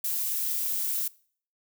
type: noise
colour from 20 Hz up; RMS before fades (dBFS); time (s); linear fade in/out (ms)
violet; -29; 0.04-1.08; 5
effects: noise-tail reverb RT60 0.5 s tail -22 dB re dry